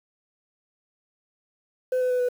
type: tone with pitch steps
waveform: sine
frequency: 509 / 504 / 499.1 / 494.2 Hz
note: C5 / B4 / B4 / B4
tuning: -48 / +35 / +18 / +1 cents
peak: -18 dBFS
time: 1.92-2.288 s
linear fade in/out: 5 ms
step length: 92 ms
effects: tanh soft clip ceiling -20 dBFS + 8-bit